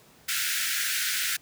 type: high-pass noise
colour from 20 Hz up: pink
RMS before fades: -28 dBFS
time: 0.28-1.37 s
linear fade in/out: 10 ms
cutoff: 1400 Hz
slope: 96 dB/octave
effects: pink hiss -56 dBFS RMS until 1.41 s + high-pass 80 Hz 12 dB/octave